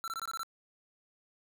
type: tone bursts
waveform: square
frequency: 1344 Hz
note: E6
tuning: 33 cents sharp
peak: -36 dBFS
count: 7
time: 0.04-0.432 s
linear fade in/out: 0 ms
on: 38 ms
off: 21 ms
effects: none